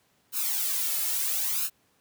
blue noise with flanger, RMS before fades -28 dBFS, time 0.32-1.7 s, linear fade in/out 50 ms, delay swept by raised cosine 0.74 to 2.34 ms, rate 0.74 Hz, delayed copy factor +0.8, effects pink hiss -67 dBFS RMS until 2 s + high-pass 100 Hz 12 dB/octave

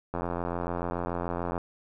click train, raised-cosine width 1 ms, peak -17 dBFS, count 126, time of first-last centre 0.14-1.578 s, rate 86.9 Hz, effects none

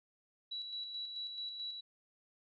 sine tone with tremolo, 3922 Hz, B7, 13 cents flat, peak -38 dBFS, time 0.51-1.81 s, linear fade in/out 10 ms, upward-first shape square, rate 4.6 Hz, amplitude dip 40%, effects MP3 32 kbps

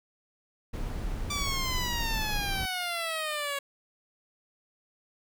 brown noise, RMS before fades -33 dBFS, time 0.73-2.66 s, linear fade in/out 10 ms
10% pulse exponential sweep, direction down, 1174.7 to 554.4 Hz, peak -22 dBFS, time 1.3-3.59 s, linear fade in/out 5 ms
effects none

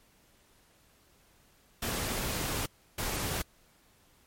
pink noise bursts at uneven times, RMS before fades -33 dBFS, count 2, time 1.82-2.66 / 2.98-3.42 s, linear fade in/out 5 ms, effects pink hiss -64 dBFS RMS until 4.26 s + MP3 64 kbps

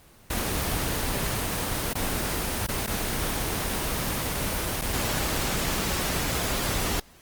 pink noise with dropouts, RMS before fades -27 dBFS, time 0.3-7 s, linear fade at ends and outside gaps 5 ms, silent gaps 1.934-1.952 / 2.667-2.686 / 2.865-2.874 / 4.814-4.818 s, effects pink hiss -54 dBFS RMS until 7.21 s + Opus 24 kbps

